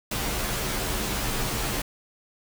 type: noise with comb filter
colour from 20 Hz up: pink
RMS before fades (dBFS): -28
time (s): 0.11-1.82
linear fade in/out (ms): 5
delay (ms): 12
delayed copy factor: -0.95
effects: none